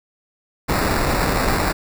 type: noise with sample-and-hold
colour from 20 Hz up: pink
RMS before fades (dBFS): -19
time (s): 0.68-1.73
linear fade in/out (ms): 20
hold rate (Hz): 3150
effects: none